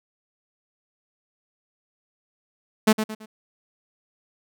sawtooth tone with echo, 216.9 Hz, A3, 25 cents flat, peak -9 dBFS, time 2.87-2.93 s, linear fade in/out 10 ms, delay 110 ms, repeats 3, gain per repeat -9 dB, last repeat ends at 3.26 s, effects none

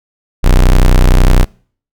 40% pulse tone, 31 Hz, B0, 7 cents sharp, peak -3 dBFS, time 0.43-1.45 s, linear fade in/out 20 ms, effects noise-tail reverb RT60 0.5 s tail -26 dB re dry

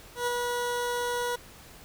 20% pulse tone with ADSR envelope, 484.8 Hz, B4, 32 cents flat, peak -20 dBFS, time 0.15-1.36 s, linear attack 120 ms, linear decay 19 ms, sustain -3 dB, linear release 8 ms, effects pink hiss -50 dBFS RMS until 1.84 s

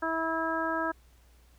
harmonic tone, 325.1 Hz, E4, 24 cents flat, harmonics 1 / 2 / 3 / 4 / 5, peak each -34 / -34 / -34 / -34 / -34 dBFS, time 0.02-0.92 s, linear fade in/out 10 ms, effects added 60 Hz sine -57 dBFS peak until 1.58 s + pink hiss -65 dBFS RMS until 1.58 s

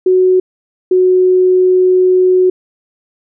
sine tone pair in turn, 370 / 368.3 Hz, F#4 / F#4, 0 / -8 cents, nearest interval unison, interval 8 cents, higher first, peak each -6 dBFS, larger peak neither, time 0.06-0.4 / 0.91-2.5 s, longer second, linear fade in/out 5 ms, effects none

